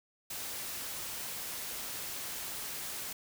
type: noise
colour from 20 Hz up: white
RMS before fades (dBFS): -40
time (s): 0.3-3.13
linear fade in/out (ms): 5
effects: none

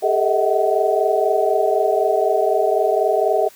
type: tone cluster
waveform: sine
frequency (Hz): 400.6 / 440.9 / 626 / 650 / 751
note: G4 / A4 / D#5 / E5 / F#5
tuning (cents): +38 / +4 / +10 / -24 / +26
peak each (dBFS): -21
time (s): 0.02-3.49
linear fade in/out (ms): 20
effects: white hiss -47 dBFS RMS until 3.55 s + high-pass 60 Hz 12 dB/octave

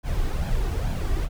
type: noise with flanger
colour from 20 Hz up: brown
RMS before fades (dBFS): -24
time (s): 0.03-1.29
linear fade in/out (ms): 50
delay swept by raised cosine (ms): 1.2 to 2.7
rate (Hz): 2.3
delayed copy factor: +0.55
effects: none

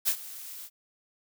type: noise with ADSR envelope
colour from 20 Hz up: blue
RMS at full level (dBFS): -24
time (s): 0.05-0.7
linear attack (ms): 30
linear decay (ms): 75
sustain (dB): -18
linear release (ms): 55
effects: none

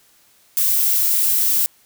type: noise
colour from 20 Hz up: violet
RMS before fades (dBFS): -17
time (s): 0.57-1.66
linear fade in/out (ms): 0
effects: white hiss -55 dBFS RMS until 1.85 s

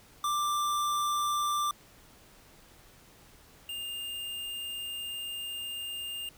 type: tone pair in turn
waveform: square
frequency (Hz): 1181 / 2809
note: D6 / F7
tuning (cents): +9 / +9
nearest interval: octave + minor third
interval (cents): 1500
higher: second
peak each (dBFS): -28 / -36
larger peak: first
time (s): 0.24-1.71 / 3.69-6.29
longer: second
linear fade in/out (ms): 2
effects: pink hiss -57 dBFS RMS until 6.37 s

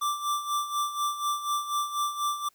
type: tone with tremolo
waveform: square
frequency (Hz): 1174.7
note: D6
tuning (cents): 0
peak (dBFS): -25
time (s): 0.01-2.49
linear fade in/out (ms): 10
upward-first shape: sine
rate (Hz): 4.1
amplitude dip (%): 70
effects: white hiss -66 dBFS RMS until 2.54 s

